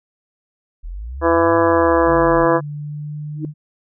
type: linear two-way sweep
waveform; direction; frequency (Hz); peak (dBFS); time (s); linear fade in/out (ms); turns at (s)
sine; up then down; 36.71 to 103.3 to 36.71; -26; 0.83-2.46; 20; 1.56
type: harmonic tone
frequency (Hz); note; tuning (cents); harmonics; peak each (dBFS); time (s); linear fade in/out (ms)
167; E3; +23; 2 / 3 / 4 / 5 / 6 / 7 / 8 / 9 / 10; -17 / -16 / -20 / -27 / -19 / -23 / -30 / -32 / -26; 1.21-2.61; 50
type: tone with pitch glide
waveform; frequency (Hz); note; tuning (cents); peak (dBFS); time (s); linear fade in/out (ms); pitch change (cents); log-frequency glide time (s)
sine; 146.83 to 149.83; D3 to D3; 0 to +35; -25; 2.05-3.54; 50; +35; 2.61-3.25
type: tone with exponential growth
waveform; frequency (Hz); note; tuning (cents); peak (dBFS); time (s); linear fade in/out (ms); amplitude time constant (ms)
sine; 311.1; D#4; 0; -18; 3.34-3.45; 2; 23
effects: none